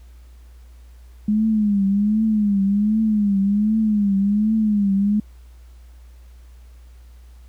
sine tone with vibrato, 207.7 Hz, G#3, in tune, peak -15 dBFS, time 1.28-5.2 s, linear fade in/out 5 ms, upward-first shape triangle, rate 1.3 Hz, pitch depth 120 cents each way, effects added 60 Hz sine -41 dBFS peak until 7.48 s + pink hiss -59 dBFS RMS until 7.48 s

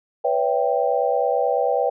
sine chord, C# half-diminished seventh, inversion third, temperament equal with one note detuned, 493.9 / 563.1 / 659.3 / 784 Hz, B4 / C#5 / E5 / G5, 0 / +27 / 0 / 0 cents, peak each -22 / -23 / -25 / -23 dBFS, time 0.24-1.9 s, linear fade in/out 10 ms, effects none

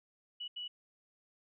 sine tone bursts at uneven times, 2943 Hz, F#7, 10 cents flat, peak -39 dBFS, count 2, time 0.4-0.48 / 0.56-0.68 s, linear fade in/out 10 ms, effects none

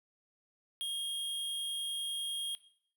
square tone, 3250 Hz, G#7, 38 cents flat, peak -35 dBFS, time 0.81-2.55 s, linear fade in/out 0 ms, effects noise-tail reverb RT60 0.6 s tail -17 dB re dry

